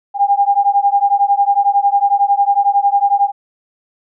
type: beating tone pair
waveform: sine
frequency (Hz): 799 / 810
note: G5 / G#5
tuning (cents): +33 / -43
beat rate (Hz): 11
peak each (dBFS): -13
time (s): 0.14-3.32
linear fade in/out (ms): 50
effects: none